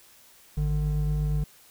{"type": "tone pair together", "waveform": "triangle", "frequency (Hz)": [52.61, 149.5], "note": ["G#1", "D3"], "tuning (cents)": [23, 31], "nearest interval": "octave + tritone", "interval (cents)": 1808, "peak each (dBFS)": -24, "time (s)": [0.57, 1.44], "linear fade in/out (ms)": 5, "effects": ["white hiss -55 dBFS RMS until 1.7 s"]}